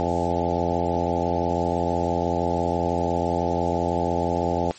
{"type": "harmonic tone with a mistuned harmonic", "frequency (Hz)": 86, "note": "F2", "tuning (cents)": -26, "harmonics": [1, 2, 3, 4, 5, 6, 7, 8, 9, 10], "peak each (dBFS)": [-30, -30, -30, -30, -30, -30, -30, -30, -30, -30], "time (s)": [0, 4.71], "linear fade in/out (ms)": 0, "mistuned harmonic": 9, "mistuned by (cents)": 35, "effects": ["white hiss -45 dBFS RMS until 4.78 s", "MP3 32 kbps"]}